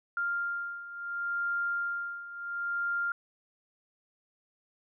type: beating tone pair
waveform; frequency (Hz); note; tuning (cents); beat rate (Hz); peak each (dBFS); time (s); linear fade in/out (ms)
sine; 1396.9 / 1397.61; F6 / F6; 0 / +1; 0.71; -36 / -32; 0.17-3.12; 2
effects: none